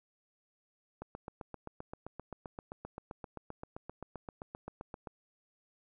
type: click train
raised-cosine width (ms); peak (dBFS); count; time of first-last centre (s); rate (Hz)
1; -28; 32; 1.02-5.072; 7.65
effects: none